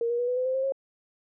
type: tone with pitch steps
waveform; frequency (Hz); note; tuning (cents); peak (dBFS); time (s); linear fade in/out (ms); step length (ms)
sine; 466.2 / 476.3 / 486.6 / 497.1 / 507.8 / 518.8 / 530 / 541.4; A#4 / A#4 / B4 / B4 / B4 / C5 / C5 / C#5; 0 / +37 / -26 / +11 / +48 / -15 / +22 / -41; -24; 0.01-0.722; 2; 89
effects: none